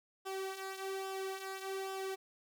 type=tone with flanger; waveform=sawtooth; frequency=384.7 Hz; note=G4; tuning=33 cents flat; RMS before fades=-41 dBFS; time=0.25-2.16 s; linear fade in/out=20 ms; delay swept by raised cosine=0.46 to 2.96 ms; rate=1.2 Hz; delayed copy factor=-0.6; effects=none